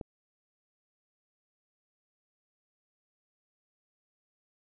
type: click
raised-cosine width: 2 ms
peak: -25 dBFS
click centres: 0.012 s
effects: none